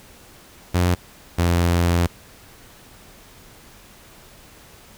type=tone pair in turn; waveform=sawtooth; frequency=88.9 / 86.32 Hz; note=F2 / F2; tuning=+31 / -20 cents; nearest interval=minor second; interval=51 cents; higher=first; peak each=-12 dBFS; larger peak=neither; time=0.74-0.95 / 1.38-2.07 s; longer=second; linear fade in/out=10 ms; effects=pink hiss -47 dBFS RMS until 4.97 s